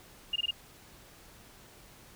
sine tone bursts, 2837 Hz, F7, 27 cents sharp, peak -27 dBFS, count 4, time 0.33-0.509 s, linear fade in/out 5 ms, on 29 ms, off 21 ms, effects pink hiss -55 dBFS RMS until 2.15 s

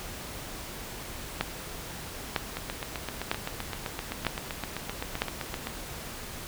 two click trains, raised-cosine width 0.3 ms, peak -16 / -9 dBFS, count 25 / 5, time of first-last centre 2.57-5.671 / 1.41-5.22 s, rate 7.74 / 1.05 Hz, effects pink hiss -40 dBFS RMS until 6.47 s

